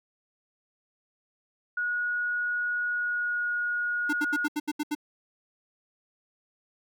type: tone with pitch glide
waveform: sine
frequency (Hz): 1453 to 1443.8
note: F#6 to F#6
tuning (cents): -32 to -43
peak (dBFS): -26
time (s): 1.77-4.47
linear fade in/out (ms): 5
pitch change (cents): -11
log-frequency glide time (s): 2.87-3.51
type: tone bursts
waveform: square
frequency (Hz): 299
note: D4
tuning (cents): +31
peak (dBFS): -27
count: 8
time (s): 4.09-4.951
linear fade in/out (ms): 10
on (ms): 42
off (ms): 75
effects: none